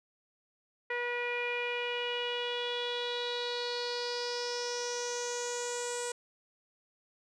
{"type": "tone with low-pass filter sweep", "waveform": "sawtooth", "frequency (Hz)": 484.1, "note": "B4", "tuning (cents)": -35, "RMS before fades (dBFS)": -35, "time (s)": [0.9, 6.12], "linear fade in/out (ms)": 5, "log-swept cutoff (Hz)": [2100, 8000], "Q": 5.9, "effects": []}